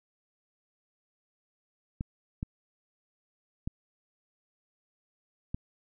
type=clicks; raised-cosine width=5 ms; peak=-20 dBFS; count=4; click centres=2.009 / 2.429 / 3.675 / 5.545 s; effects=none